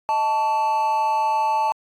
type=tone with amplitude modulation; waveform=triangle; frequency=880 Hz; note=A5; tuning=in tune; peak=-13 dBFS; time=0.09-1.72 s; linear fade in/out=0 ms; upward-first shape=sine; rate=252 Hz; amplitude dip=65%; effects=AAC 48 kbps